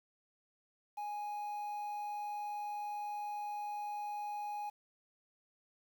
triangle tone with quantisation, 830.6 Hz, G#5, in tune, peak -36 dBFS, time 0.97-4.7 s, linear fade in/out 10 ms, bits 10, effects none

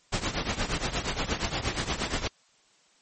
pink noise with tremolo, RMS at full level -26 dBFS, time 0.12-2.28 s, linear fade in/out 10 ms, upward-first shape triangle, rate 8.5 Hz, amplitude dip 85%, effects white hiss -63 dBFS RMS until 3.01 s + MP3 32 kbps

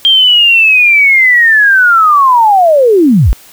sine linear sweep, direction down, 3200 to 30.87 Hz, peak -3 dBFS, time 0.05-3.33 s, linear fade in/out 0 ms, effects white hiss -38 dBFS RMS until 3.52 s

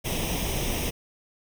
pink noise with comb filter, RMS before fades -28 dBFS, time 0.04-0.91 s, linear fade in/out 20 ms, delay 0.34 ms, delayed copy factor +0.7, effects none

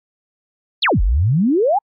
sine exponential two-way sweep, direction down then up, 4797 to 40.81 to 868 Hz, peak -12 dBFS, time 0.82-1.79 s, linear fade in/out 10 ms, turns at 1.02 s, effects AAC 64 kbps

